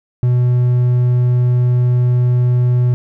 triangle tone, 123.47 Hz, B2, in tune, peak -8 dBFS, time 0.23-2.94 s, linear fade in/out 0 ms, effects none

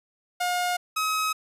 sawtooth tone pair in turn, 715 / 1274 Hz, F5 / D#6, +41 / +41 cents, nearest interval minor seventh, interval 1000 cents, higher second, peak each -20 dBFS, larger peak neither, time 0.4-0.77 / 0.96-1.33 s, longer neither, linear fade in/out 10 ms, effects resampled to 32000 Hz

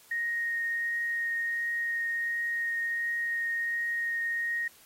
sine tone with vibrato, 1864.7 Hz, A#6, in tune, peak -28 dBFS, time 0.11-4.68 s, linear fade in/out 5 ms, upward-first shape triangle, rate 1.4 Hz, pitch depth 8 cents each way, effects white hiss -57 dBFS RMS until 4.85 s + AAC 48 kbps

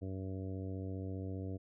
harmonic tone, 95 Hz, F#2, 46 cents sharp, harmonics 1 / 2 / 3 / 4 / 5 / 6 / 7, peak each -40 / -47 / -45 / -51 / -50 / -56 / -56 dBFS, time 0.01-1.58 s, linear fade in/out 20 ms, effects none

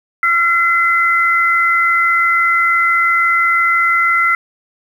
sine tone pair together, 1365.9 / 2040 Hz, F6 / C7, -39 / -44 cents, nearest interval perfect fifth, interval 695 cents, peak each -13 dBFS, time 0.23-4.35 s, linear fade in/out 2 ms, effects 7-bit

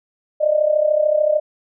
sine tone with amplitude modulation, 607 Hz, D#5, 43 cents flat, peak -10 dBFS, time 0.4-1.4 s, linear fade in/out 20 ms, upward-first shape sine, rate 33.5 Hz, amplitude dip 75%, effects none

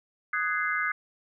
sine chord, Ab dominant seventh, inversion second, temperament just, 1245.9 / 1495.1 / 1661.2 / 2077 Hz, Eb6 / Gb6 / Ab6 / C7, +2 / +18 / 0 / -13 cents, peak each -31 dBFS, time 0.33-0.92 s, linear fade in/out 5 ms, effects none

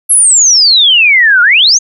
sine exponential two-way sweep, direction down then up, 11380 to 1391 to 6740 Hz, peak -3 dBFS, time 0.09-1.79 s, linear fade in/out 20 ms, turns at 1.42 s, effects none

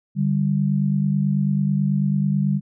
sine tone pair together, 146.83 / 195.99 Hz, D3 / G3, 0 / 0 cents, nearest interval perfect fourth, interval 500 cents, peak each -20 dBFS, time 0.15-2.61 s, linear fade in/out 50 ms, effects none

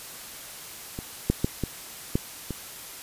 clicks, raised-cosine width 3 ms, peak -20 / -7 / -9 / -13 / -9 / -18 dBFS, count 6, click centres 0.989 / 1.3 / 1.445 / 1.637 / 2.155 / 2.507 s, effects white hiss -41 dBFS RMS until 3.02 s + resampled to 32000 Hz

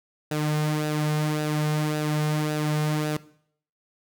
sawtooth tone with flanger, 151.9 Hz, D#3, 41 cents flat, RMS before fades -25 dBFS, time 0.31-3.17 s, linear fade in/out 5 ms, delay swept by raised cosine 0.91 to 3.11 ms, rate 1.8 Hz, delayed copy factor -0.55, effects noise-tail reverb RT60 0.6 s tail -18 dB re dry

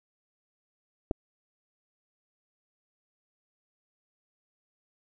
clicks, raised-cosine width 2 ms, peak -14 / -21 dBFS, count 2, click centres 1.111 / 1.114 s, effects none

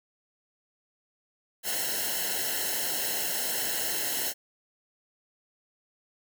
white noise with comb filter, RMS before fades -30 dBFS, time 1.63-4.34 s, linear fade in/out 50 ms, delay 0.84 ms, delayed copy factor -1, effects none

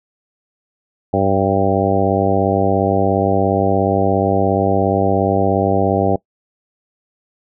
harmonic tone with a mistuned harmonic, 97.1 Hz, G2, 16 cents flat, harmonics 1 / 2 / 3 / 4 / 5 / 6 / 7 / 8, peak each -21 / -21 / -21 / -21 / -21 / -21 / -21 / -21 dBFS, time 1.13-6.16 s, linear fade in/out 5 ms, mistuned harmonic 8, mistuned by +25 cents, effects noise-tail reverb RT60 0.1 s tail -21 dB re dry

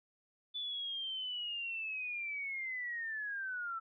sine linear sweep, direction down, 3495 to 1318.5 Hz, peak -37 dBFS, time 0.54-3.8 s, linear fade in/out 20 ms, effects none

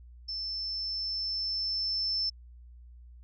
sine tone with level ramp, 5300 Hz, E8, 9 cents sharp, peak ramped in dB -33 to -27 dBFS, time 0.28-2.3 s, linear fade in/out 10 ms, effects added 60 Hz sine -48 dBFS peak until 3.23 s

